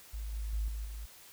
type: tone with level steps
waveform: sine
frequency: 53.4 Hz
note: G#1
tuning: 49 cents sharp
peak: -36 / -34 / -30 / -35 / -39 dBFS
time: 0.13-1.06 s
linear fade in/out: 10 ms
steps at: 0.33 / 0.53 / 0.68 / 0.85 s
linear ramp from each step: 2 ms
effects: white hiss -55 dBFS RMS until 1.32 s